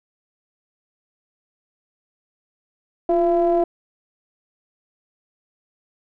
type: ring-modulated tone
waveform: triangle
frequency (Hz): 164.81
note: E3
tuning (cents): 0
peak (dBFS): -10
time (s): 3.09-3.64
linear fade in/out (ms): 5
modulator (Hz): 514
effects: none

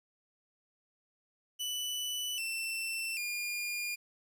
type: tone with pitch steps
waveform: sawtooth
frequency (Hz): 2977 / 2683 / 2418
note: F#7 / E7 / D7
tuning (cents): +10 / +30 / +50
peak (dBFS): -31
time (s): 1.59-3.96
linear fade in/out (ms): 20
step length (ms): 790
effects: 11-bit

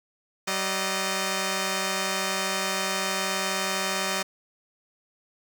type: tone pair together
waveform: 5% pulse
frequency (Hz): 191.09 / 613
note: G3 / D#5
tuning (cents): -44 / -26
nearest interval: octave + minor sixth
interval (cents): 2018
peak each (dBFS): -17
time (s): 0.47-4.23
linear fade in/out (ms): 10
effects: none

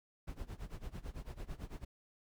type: noise with tremolo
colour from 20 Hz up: brown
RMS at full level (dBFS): -42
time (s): 0.27-1.85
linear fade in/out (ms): 10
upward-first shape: sine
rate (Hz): 9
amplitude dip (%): 90
effects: none

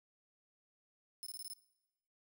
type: tone bursts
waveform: 10% pulse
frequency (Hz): 5230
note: E8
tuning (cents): -15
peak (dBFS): -38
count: 6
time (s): 1.23-1.534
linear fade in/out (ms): 0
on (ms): 34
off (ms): 20
effects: noise-tail reverb RT60 0.9 s tail -19 dB re dry

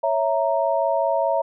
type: chord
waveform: sine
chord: A# diminished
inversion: first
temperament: equal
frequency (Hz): 554.4 / 659.3 / 932.3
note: C#5 / E5 / A#5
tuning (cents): 0 / 0 / 0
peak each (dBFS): -23 / -21 / -24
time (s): 0.03-1.42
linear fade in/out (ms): 10
effects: none

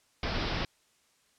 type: low-pass noise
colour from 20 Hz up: pink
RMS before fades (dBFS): -32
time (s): 0.23-0.65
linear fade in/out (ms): 2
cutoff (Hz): 5400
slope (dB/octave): 96
effects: white hiss -68 dBFS RMS until 1.38 s + low-pass 9000 Hz 12 dB/octave

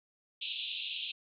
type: band-pass noise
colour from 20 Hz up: pink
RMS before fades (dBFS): -39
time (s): 0.41-1.12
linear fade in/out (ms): 10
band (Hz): 2600 to 3900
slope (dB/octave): 96
effects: none

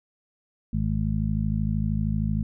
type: harmonic tone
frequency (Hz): 53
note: G#1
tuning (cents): +36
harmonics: 1 / 2 / 3 / 4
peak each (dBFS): -28 / -28 / -28 / -28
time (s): 0.73-2.43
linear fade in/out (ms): 5
effects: none

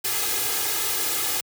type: noise with comb filter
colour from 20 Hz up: white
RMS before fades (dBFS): -25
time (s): 0.04-1.41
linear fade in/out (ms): 10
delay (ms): 2.4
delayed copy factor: +1
effects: high-pass 100 Hz 12 dB/octave

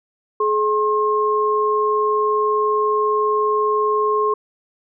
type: tone pair together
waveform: sine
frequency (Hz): 424.6 / 1070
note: G#4 / C6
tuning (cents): +38 / +38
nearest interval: octave + major third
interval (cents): 1600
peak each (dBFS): -18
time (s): 0.4-4.34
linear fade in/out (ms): 5
effects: none

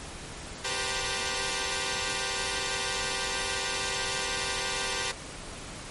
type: tone cluster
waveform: 5% pulse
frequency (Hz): 390.7 / 485.4 / 523 / 903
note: G4 / B4 / C5 / A5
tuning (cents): -6 / -30 / -1 / +45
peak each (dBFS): -23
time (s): 0.64-5.12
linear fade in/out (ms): 10
effects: pink hiss -41 dBFS RMS until 5.9 s + MP3 48 kbps

